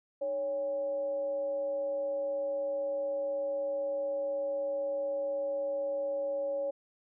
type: tone with frequency modulation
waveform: sine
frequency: 558 Hz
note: C#5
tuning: 11 cents sharp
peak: -30 dBFS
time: 0.21-6.71 s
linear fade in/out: 10 ms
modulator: 253 Hz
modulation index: 0.22
effects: none